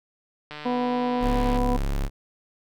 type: click train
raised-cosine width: 0.3 ms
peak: -21 dBFS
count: 160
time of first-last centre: 0.51-1.57 s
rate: 150 Hz
type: harmonic tone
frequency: 246.9 Hz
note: B3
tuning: in tune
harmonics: 1 / 2 / 3 / 4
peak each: -25 / -28 / -30 / -31 dBFS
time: 0.65-1.77 s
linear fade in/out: 10 ms
type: tone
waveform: 45% pulse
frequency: 34.65 Hz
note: C#1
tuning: in tune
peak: -23 dBFS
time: 1.2-2.1 s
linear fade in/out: 50 ms
effects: none